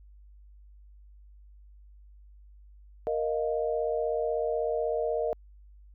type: chord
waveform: sine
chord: Bb suspended fourth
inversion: none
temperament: equal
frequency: 466.2 / 622.3 / 698.5 Hz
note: Bb4 / Eb5 / F5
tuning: 0 / 0 / 0 cents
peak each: -29 / -30 / -35 dBFS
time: 3.07-5.33 s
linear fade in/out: 0 ms
effects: added 50 Hz sine -50 dBFS peak until 5.94 s